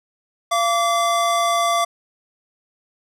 square tone pair together, 686 / 1156.7 Hz, F5 / D6, -31 / -27 cents, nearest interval major sixth, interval 904 cents, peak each -20 dBFS, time 0.51-1.85 s, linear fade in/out 10 ms, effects low-pass 11000 Hz 12 dB/octave

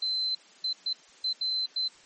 sine tone bursts at uneven times, 4073 Hz, C8, 47 cents flat, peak -26 dBFS, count 6, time 0.02-0.35 / 0.64-0.73 / 0.86-0.93 / 1.24-1.33 / 1.41-1.66 / 1.76-1.88 s, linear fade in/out 5 ms, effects white hiss -55 dBFS RMS until 2.05 s + MP3 32 kbps

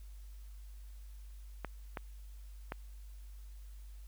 clicks, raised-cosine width 0.5 ms, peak -23 dBFS, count 3, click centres 1.647 / 1.972 / 2.721 s, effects added 50 Hz sine -47 dBFS peak until 4.07 s + white hiss -67 dBFS RMS until 4.07 s

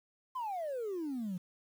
sine exponential sweep, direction down, 1056 to 172.2 Hz, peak -33 dBFS, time 0.35-1.38 s, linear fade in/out 10 ms, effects tanh soft clip ceiling -33 dBFS + 10-bit

